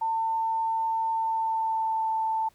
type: tone with pitch glide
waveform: sine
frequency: 898 to 886.7 Hz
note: A5 to A5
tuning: +35 to +13 cents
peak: -24 dBFS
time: 0.01-2.49 s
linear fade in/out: 10 ms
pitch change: -22 cents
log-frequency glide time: 1.12-2.1 s
effects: pink hiss -63 dBFS RMS until 2.54 s